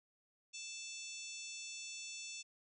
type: harmonic tone with a mistuned harmonic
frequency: 880 Hz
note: A5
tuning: in tune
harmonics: 3 / 4 / 5 / 6 / 7 / 8 / 9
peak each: -50 / -54 / -56 / -54 / -52 / -53 / -56 dBFS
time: 0.53-2.43 s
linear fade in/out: 20 ms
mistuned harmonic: 6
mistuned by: +64 cents
effects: none